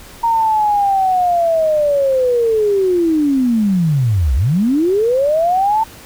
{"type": "linear two-way sweep", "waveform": "sine", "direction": "down then up", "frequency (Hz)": [932, 58.27, 902], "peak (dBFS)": -11, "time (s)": [0.23, 5.84], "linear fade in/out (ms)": 10, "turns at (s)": 4.35, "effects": ["pink hiss -38 dBFS RMS until 6.05 s"]}